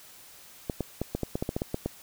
clicks, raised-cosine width 2 ms, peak -15 dBFS, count 12, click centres 0.698 / 0.807 / 1.016 / 1.15 / 1.233 / 1.355 / 1.425 / 1.491 / 1.565 / 1.619 / 1.744 / 1.86 s, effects white hiss -51 dBFS RMS until 2.02 s

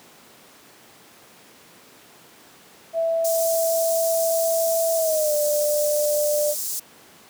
sine tone with pitch glide, 659.3 to 594.2 Hz, E5 to D5, 0 to +20 cents, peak -19 dBFS, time 2.93-6.55 s, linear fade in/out 50 ms, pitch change -180 cents, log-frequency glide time 4.96-5.35 s
pink high-pass noise, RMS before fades -28 dBFS, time 3.24-6.8 s, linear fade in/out 10 ms, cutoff 6000 Hz, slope 24 dB/octave
effects pink hiss -49 dBFS RMS until 7.29 s + high-pass 200 Hz 12 dB/octave

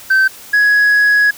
sine tone pair in turn, 1547 / 1671.9 Hz, G6 / G#6, -23 / +11 cents, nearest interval minor second, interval 134 cents, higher second, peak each -5 dBFS, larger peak neither, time 0.1-0.28 / 0.53-1.31 s, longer second, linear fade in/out 10 ms, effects tanh soft clip ceiling -7 dBFS + white hiss -36 dBFS RMS until 1.37 s

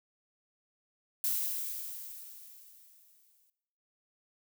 violet noise with exponential decay, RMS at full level -30 dBFS, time 1.24-3.5 s, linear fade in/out 1 ms, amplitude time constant 490 ms, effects noise-tail reverb RT60 0.8 s tail -17 dB re dry

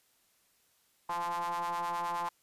square ring-modulated tone, 86.8 Hz, F2, 10 cents flat, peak -30 dBFS, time 1.09-2.29 s, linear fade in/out 5 ms, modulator 950 Hz, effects white hiss -70 dBFS RMS until 2.42 s + resampled to 32000 Hz

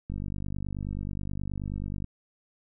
click train, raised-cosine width 5 ms, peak -22 dBFS, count 97, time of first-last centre 0.1-2.043 s, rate 49.4 Hz, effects none

